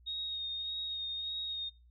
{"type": "tone with vibrato", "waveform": "sine", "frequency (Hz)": 3729, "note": "A#7", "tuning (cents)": 0, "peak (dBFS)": -35, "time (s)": [0.06, 1.7], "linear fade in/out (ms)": 20, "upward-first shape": "sine", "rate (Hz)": 1.7, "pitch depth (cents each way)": 20, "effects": ["noise-tail reverb RT60 0.3 s tail -22 dB re dry", "added 60 Hz sine -58 dBFS peak until 1.9 s"]}